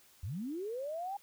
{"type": "linear sweep", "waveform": "sine", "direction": "up", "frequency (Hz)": [73.1, 819], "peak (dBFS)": -36, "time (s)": [0.23, 1.17], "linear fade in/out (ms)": 5, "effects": ["white hiss -63 dBFS RMS until 1.22 s"]}